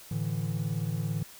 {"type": "chord", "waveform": "triangle", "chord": "A suspended fourth", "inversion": "none", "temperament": "equal", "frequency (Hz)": [110, 146.83, 164.81], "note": ["A2", "D3", "E3"], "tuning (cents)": [0, 0, 0], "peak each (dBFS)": -31, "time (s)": [0.11, 1.23], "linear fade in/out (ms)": 5, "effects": ["white hiss -50 dBFS RMS until 1.39 s"]}